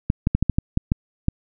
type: clicks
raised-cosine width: 5 ms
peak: -5 dBFS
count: 9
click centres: 0.101 / 0.271 / 0.35 / 0.426 / 0.497 / 0.585 / 0.774 / 0.919 / 1.284 s
effects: none